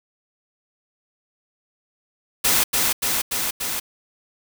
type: noise with echo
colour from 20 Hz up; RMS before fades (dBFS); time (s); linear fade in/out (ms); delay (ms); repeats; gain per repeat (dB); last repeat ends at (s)
white; -18; 2.44-2.64; 10; 290; 4; -2; 3.8
effects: none